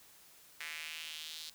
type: tone with high-pass filter sweep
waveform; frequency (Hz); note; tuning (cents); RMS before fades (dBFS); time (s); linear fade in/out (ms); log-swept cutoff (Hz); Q
square; 78.7; D#2; +20; -45; 0.6-1.5; 5; 2000 to 4100; 2.8
effects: white hiss -60 dBFS RMS until 1.54 s

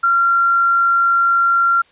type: tone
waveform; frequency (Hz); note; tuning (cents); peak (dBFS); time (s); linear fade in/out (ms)
sine; 1376; F6; -26; -11; 0.03-1.82; 10
effects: white hiss -52 dBFS RMS until 1.91 s + resampled to 8000 Hz

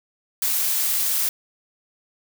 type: noise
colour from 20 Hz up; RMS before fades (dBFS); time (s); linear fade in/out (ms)
blue; -22; 0.42-1.29; 2
effects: none

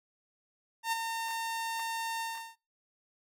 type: tone with ADSR envelope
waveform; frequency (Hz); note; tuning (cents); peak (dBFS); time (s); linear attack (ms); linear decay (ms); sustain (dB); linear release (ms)
sawtooth; 910; A#5; -42; -23; 0.83-2.56; 93; 18; -6; 340
effects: noise-tail reverb RT60 0.3 s tail -26 dB re dry + AAC 64 kbps

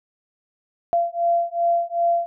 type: beating tone pair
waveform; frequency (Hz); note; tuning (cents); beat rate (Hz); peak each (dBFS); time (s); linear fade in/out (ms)
sine; 684 / 686.6; F5 / F5; -36 / -30; 2.6; -21; 0.93-2.26; 0
effects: none

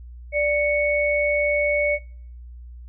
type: tone pair together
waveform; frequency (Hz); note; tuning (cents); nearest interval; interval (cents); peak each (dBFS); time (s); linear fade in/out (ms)
sine; 587.7 / 2219; D5 / C#7; +1 / +1; octave + major seventh; 2300; -20 / -22; 0.32-1.99; 50
effects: noise-tail reverb RT60 0.6 s tail -26 dB re dry + added 60 Hz sine -37 dBFS peak until 2.88 s

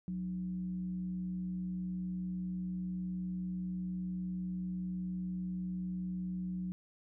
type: tone with frequency modulation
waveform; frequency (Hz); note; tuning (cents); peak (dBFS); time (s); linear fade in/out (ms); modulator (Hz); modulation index
sine; 182.1; F#3; -27; -35; 0.08-6.72; 0; 125; 0.26
effects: none

